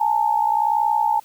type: tone pair together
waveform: sine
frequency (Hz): 841.8 / 903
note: G#5 / A5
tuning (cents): +23 / +45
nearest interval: minor second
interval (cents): 122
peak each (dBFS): -19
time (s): 0-1.2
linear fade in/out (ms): 10
effects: white hiss -52 dBFS RMS until 1.24 s